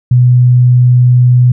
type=tone; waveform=sine; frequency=124.1 Hz; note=B2; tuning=9 cents sharp; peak=-3 dBFS; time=0.11-1.52 s; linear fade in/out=5 ms; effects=none